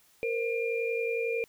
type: tone cluster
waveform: sine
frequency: 462 / 513 / 2399 Hz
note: A#4 / C5 / D7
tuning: -16 / -34 / +36 cents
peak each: -29 / -36 / -34 dBFS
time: 0.23-1.44 s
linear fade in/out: 0 ms
effects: white hiss -63 dBFS RMS until 1.48 s